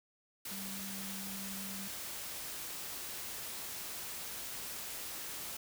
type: tone in noise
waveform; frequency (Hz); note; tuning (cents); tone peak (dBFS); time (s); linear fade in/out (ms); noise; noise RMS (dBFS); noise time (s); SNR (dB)
sine; 194.9; G3; -10; -45; 0.51-1.88; 5; white; -43; 0.45-5.57; -5
effects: none